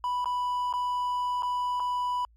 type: tone with dropouts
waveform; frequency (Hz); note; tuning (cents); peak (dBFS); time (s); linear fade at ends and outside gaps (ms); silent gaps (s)
triangle; 987.8; B5; 0; -24; 0.04-2.25; 1; 0.245-0.257 / 0.727-0.737 / 1.423-1.431 / 1.798-1.802
effects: added 56 Hz sine -56 dBFS peak until 2.36 s + MP3 96 kbps